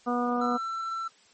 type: harmonic tone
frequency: 243.4 Hz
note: B3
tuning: 25 cents flat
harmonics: 1 / 2 / 3 / 4 / 5 / 6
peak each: -28 / -32 / -31 / -38 / -31 / -44 dBFS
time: 0.06-0.58 s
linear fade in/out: 20 ms
type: tone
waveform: triangle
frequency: 1340 Hz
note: E6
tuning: 28 cents sharp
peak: -28 dBFS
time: 0.41-1.08 s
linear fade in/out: 5 ms
effects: white hiss -59 dBFS RMS until 1.33 s + MP3 32 kbps